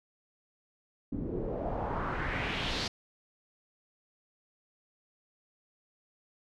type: noise with low-pass filter sweep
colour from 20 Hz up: pink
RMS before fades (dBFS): -34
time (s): 1.12-2.88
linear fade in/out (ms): 5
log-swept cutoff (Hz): 270 to 4900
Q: 2.5
effects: none